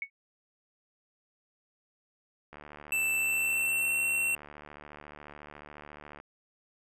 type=tone with exponential decay; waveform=sine; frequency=2217 Hz; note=C#7; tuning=in tune; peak=-28 dBFS; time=0.02-0.1 s; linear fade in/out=2 ms; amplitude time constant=16 ms
type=click train; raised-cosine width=0.5 ms; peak=-31 dBFS; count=273; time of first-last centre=2.53-6.201 s; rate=74.1 Hz
type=tone with pitch glide; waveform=square; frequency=2658 to 2717 Hz; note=E7 to F7; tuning=+14 to -48 cents; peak=-27 dBFS; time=2.92-4.35 s; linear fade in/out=2 ms; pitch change=+38 cents; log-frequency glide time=3.12-3.99 s
effects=none